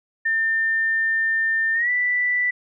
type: tone with pitch glide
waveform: sine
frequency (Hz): 1800 to 1974.3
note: A6 to B6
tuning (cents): +39 to -1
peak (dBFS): -18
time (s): 0.25-2.51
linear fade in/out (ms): 10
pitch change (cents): +160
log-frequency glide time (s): 1.74-1.9
effects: none